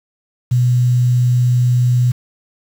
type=tone with quantisation; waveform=sine; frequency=123.47 Hz; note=B2; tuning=in tune; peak=-10 dBFS; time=0.51-2.12 s; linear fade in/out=10 ms; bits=6; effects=none